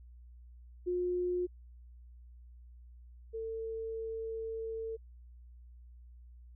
sine tone pair in turn, 358 / 448.5 Hz, F4 / A4, +43 / +33 cents, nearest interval major third, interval 390 cents, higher second, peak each -30 / -36 dBFS, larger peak first, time 0.86-1.47 / 3.33-4.97 s, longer second, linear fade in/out 20 ms, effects added 60 Hz sine -51 dBFS peak until 6.55 s

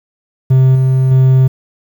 triangle tone with level steps, 130.9 Hz, C3, 1 cent sharp, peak -3 / -6 / -3 dBFS, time 0.5-1.48 s, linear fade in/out 10 ms, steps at 0.75 / 1.11 s, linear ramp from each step 5 ms, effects 7-bit

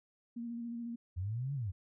sine tone with vibrato, 234.8 Hz, A#3, 13 cents sharp, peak -38 dBFS, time 0.36-0.96 s, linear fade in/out 10 ms, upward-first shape square, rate 14 Hz, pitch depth 19 cents each way
sine linear two-way sweep, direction up then down, 84.4 to 145 to 84.4 Hz, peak -34 dBFS, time 1.16-1.72 s, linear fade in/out 20 ms, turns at 1.54 s
effects none

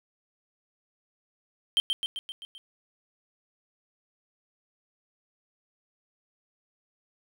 triangle tone with echo, 3136 Hz, G7, in tune, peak -18 dBFS, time 1.77-1.8 s, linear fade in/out 0 ms, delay 130 ms, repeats 6, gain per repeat -4 dB, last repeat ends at 2.58 s, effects none

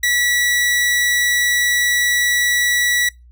sawtooth tone, 1945 Hz, B6, 27 cents flat, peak -11 dBFS, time 0.03-3.09 s, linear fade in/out 5 ms, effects noise-tail reverb RT60 0.2 s tail -23 dB re dry + added 60 Hz sine -42 dBFS peak until 3.31 s

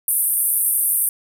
white band-pass noise, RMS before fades -19 dBFS, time 0.08-1.09 s, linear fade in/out 2 ms, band 8900 to 14000 Hz, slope 96 dB/octave, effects none

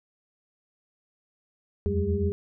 sine tone cluster, 80.9 / 88.6 / 192.5 / 209.4 / 403.8 Hz, E2 / F2 / G3 / G#3 / G#4, -32 / +25 / -31 / +15 / -49 cents, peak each -31 / -27 / -32 / -34 / -28 dBFS, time 1.86-2.32 s, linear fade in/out 0 ms, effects none

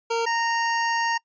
25% pulse tone pair in turn, 460.9 / 926.1 Hz, A#4 / A#5, -20 / -12 cents, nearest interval octave, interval 1208 cents, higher second, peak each -18 dBFS, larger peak neither, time 0.1-0.26 / 0.26-1.18 s, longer second, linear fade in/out 10 ms, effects noise-tail reverb RT60 0.1 s tail -25 dB re dry + resampled to 16000 Hz

